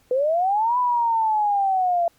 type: linear two-way sweep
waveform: sine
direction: up then down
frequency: 488.4 to 1000 to 675 Hz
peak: -17 dBFS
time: 0.11-2.08 s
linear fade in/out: 2 ms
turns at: 0.78 s
effects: pink hiss -60 dBFS RMS until 2.18 s + MP3 96 kbps